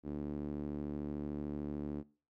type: tone with band-pass filter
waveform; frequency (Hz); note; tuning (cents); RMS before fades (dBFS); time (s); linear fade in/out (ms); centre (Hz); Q
sawtooth; 73.42; D2; 0; -40; 0.03-2.04; 50; 290; 2.4
effects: noise-tail reverb RT60 0.4 s tail -22 dB re dry